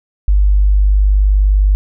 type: tone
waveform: sine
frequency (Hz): 49.8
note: G1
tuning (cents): +28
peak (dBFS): -7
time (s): 0.28-1.75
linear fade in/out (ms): 0
effects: none